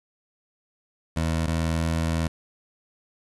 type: tone pair in turn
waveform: 20% pulse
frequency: 81.2 / 81.67 Hz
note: E2 / E2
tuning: -26 / -16 cents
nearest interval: unison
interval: 10 cents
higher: second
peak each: -18 dBFS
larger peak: neither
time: 1.16-1.47 / 1.47-2.28 s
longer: second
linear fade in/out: 10 ms
effects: resampled to 24000 Hz + 8-bit